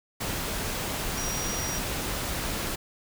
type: tone in noise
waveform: sine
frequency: 5720 Hz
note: F8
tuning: 41 cents sharp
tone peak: -33 dBFS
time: 1.17-1.79 s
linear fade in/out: 10 ms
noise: pink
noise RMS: -31 dBFS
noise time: 0.2-2.76 s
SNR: -5 dB
effects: none